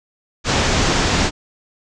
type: low-pass noise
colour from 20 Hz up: pink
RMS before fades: -17 dBFS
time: 0.44-1.31 s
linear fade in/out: 50 ms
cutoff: 7300 Hz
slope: 48 dB/octave
effects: none